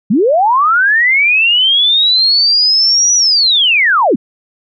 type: linear two-way sweep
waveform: sine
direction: up then down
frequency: 174.2 to 5920 to 174.2 Hz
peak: -7 dBFS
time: 0.1-4.16 s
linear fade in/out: 10 ms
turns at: 3.15 s
effects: none